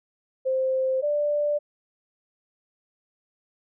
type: tone pair in turn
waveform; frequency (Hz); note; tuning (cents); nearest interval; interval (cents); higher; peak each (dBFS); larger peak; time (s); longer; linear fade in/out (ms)
sine; 523.3 / 588.8; C5 / D5; 0 / +4; major second; 204; second; -21 / -21; neither; 0.45-1.02 / 1.02-1.59; neither; 20
effects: none